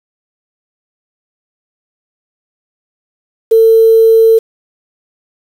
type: tone with quantisation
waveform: sine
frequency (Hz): 450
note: A4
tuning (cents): +39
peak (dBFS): -3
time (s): 3.51-4.39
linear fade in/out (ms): 10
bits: 5
effects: none